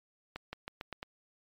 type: accelerating click train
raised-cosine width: 0.3 ms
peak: -23 dBFS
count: 6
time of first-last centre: 0.36-1.029 s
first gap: 170 ms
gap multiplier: 0.88
effects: MP3 96 kbps